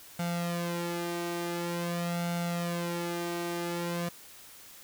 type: tone with flanger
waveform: sawtooth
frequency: 172.3 Hz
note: F3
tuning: 23 cents flat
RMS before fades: -33 dBFS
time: 0.19-4.09 s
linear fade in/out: 5 ms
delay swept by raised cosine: 1.4 to 2.6 ms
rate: 0.47 Hz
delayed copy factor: +0.75
effects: white hiss -51 dBFS RMS until 4.83 s